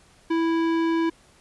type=tone with tanh clipping; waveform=sine; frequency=329.6 Hz; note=E4; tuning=in tune; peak=-22 dBFS; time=0.3-1.1 s; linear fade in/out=10 ms; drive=17 dB; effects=pink hiss -56 dBFS RMS until 1.4 s + resampled to 24000 Hz